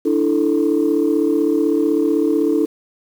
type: chord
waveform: sine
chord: D suspended second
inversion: none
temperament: equal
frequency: 293.7 / 329.6 / 440 Hz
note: D4 / E4 / A4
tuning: 0 / 0 / 0 cents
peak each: -17 / -17 / -18 dBFS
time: 0.05-2.66 s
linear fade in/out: 10 ms
effects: tanh soft clip ceiling -7 dBFS + 7-bit